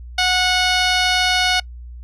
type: tone with low-pass filter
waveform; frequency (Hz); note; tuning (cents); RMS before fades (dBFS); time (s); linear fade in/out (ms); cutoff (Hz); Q
10% pulse; 733; F#5; -16; -17; 0.18-1.6; 5; 6300; 1.2
effects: noise-tail reverb RT60 0.1 s tail -25 dB re dry + added 60 Hz sine -32 dBFS peak until 2.03 s